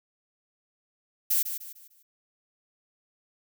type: noise with echo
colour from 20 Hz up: violet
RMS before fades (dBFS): -24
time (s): 1.3-1.43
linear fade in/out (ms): 10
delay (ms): 150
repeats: 4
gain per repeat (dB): -9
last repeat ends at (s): 2.03
effects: none